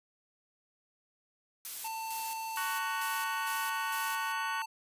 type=noise with tremolo; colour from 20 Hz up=blue; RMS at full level=-39 dBFS; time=1.65-4.32 s; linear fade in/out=0 ms; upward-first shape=square; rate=2.2 Hz; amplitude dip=60%
type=tone; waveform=square; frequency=893 Hz; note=A5; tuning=25 cents sharp; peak=-37 dBFS; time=1.84-4.66 s; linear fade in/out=10 ms
type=harmonic tone; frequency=372.1 Hz; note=F#4; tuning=10 cents sharp; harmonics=3 / 4 / 5 / 6 / 7 / 8 / 9; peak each=-37 / -37 / -43 / -49 / -47 / -46 / -53 dBFS; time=2.57-4.62 s; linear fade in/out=2 ms
effects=resampled to 32000 Hz

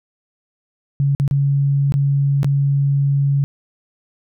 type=tone with dropouts; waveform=sine; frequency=140 Hz; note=C#3; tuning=18 cents sharp; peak=-13 dBFS; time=1-3.44 s; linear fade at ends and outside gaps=0 ms; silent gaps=1.15-1.199 / 1.278-1.311 / 1.922-1.94 / 2.431-2.445 s; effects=none

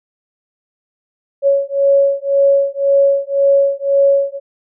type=beating tone pair; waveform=sine; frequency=555 / 556.9 Hz; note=C#5 / C#5; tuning=+2 / +8 cents; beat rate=1.9 Hz; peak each=-13 dBFS; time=1.42-4.4 s; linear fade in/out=50 ms; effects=none

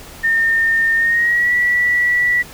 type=tone with pitch glide; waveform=sine; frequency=1819 to 1949.6 Hz; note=A#6 to B6; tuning=-43 to -23 cents; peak=-12 dBFS; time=0.23-2.43 s; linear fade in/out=20 ms; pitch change=+120 cents; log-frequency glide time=0.95-1.53 s; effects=pink hiss -37 dBFS RMS until 2.53 s

